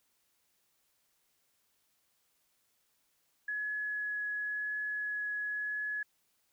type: tone with vibrato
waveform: sine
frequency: 1690 Hz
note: G#6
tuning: 30 cents sharp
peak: -33 dBFS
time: 3.48-6.03 s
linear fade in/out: 5 ms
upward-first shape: triangle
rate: 0.95 Hz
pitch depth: 8 cents each way
effects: white hiss -75 dBFS RMS until 6.52 s